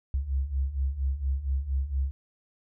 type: beating tone pair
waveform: sine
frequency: 65 / 69.3 Hz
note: C2 / C#2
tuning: -11 / 0 cents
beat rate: 4.3 Hz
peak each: -31 / -27 dBFS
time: 0.14-2.11 s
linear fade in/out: 0 ms
effects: none